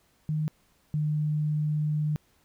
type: tone pair in turn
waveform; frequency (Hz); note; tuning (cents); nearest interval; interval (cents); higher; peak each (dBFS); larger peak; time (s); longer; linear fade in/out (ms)
sine; 154 / 151.35; D#3 / D#3; -17 / -48; unison; 31; first; -25 / -24; second; 0.29-0.48 / 0.94-2.16; second; 0
effects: pink hiss -66 dBFS RMS until 2.44 s